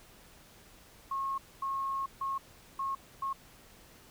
sine tone bursts at uneven times, 1086 Hz, C#6, 36 cents flat, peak -31 dBFS, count 5, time 1.11-1.38 / 1.62-2.06 / 2.21-2.38 / 2.79-2.95 / 3.22-3.33 s, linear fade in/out 5 ms, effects pink hiss -57 dBFS RMS until 4.1 s

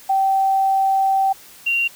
sine tone pair in turn, 775 / 2762 Hz, G5 / F7, -20 / -20 cents, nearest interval octave + minor seventh, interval 2200 cents, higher second, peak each -14 / -16 dBFS, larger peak first, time 0.09-1.33 / 1.66-1.88 s, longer first, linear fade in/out 10 ms, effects white hiss -44 dBFS RMS until 1.95 s

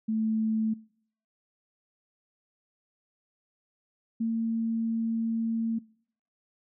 sine tone pair in turn, 220 / 226.8 Hz, A3 / A#3, 0 / -47 cents, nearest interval minor second, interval 53 cents, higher second, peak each -25 dBFS, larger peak neither, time 0.08-0.74 / 4.2-5.79 s, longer second, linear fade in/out 10 ms, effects noise-tail reverb RT60 0.6 s tail -23 dB re dry

